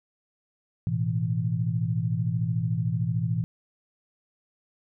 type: chord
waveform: sine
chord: A suspended second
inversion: none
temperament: equal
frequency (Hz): 110 / 123.47 / 164.81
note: A2 / B2 / E3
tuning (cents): 0 / 0 / 0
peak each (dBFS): -28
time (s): 0.87-3.44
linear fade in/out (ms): 0
effects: none